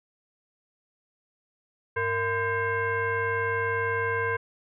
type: tone with frequency modulation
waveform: sine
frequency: 1024 Hz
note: C6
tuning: 38 cents flat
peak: -24 dBFS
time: 1.96-4.37 s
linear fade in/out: 10 ms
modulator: 562 Hz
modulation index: 1.6
effects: none